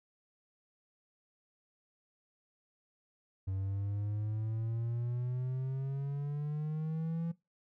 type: exponential sweep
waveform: triangle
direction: up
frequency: 94.7 to 168.7 Hz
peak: -31 dBFS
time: 3.47-7.32 s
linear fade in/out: 10 ms
effects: noise-tail reverb RT60 0.2 s tail -19 dB re dry